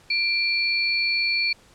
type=tone pair together; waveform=sine; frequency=2362 / 4420 Hz; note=D7 / C#8; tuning=+9 / -6 cents; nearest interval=major seventh; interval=1085 cents; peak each=-22 / -24 dBFS; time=0.1-1.53 s; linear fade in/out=5 ms; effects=pink hiss -54 dBFS RMS until 1.74 s + low-pass 9000 Hz 12 dB/octave